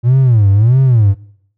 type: tone with vibrato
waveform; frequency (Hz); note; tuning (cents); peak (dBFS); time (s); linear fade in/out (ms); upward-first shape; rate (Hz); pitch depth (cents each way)
triangle; 114.7; A#2; -28; -3; 0.03-1.15; 50; sine; 1.6; 270
effects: noise-tail reverb RT60 0.7 s tail -25 dB re dry + tanh soft clip ceiling -1 dBFS